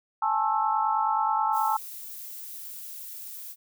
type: chord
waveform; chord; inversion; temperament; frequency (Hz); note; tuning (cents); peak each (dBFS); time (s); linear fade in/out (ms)
sine; A major seventh; third; equal with one note detuned; 830.6 / 880 / 1080.9 / 1318.5; G#5 / A5 / C#6 / E6; 0 / 0 / -44 / 0; -29 / -25 / -31 / -29; 0.22-1.77; 5
type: noise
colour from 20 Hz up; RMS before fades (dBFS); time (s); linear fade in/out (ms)
violet; -40; 1.52-3.56; 50
effects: none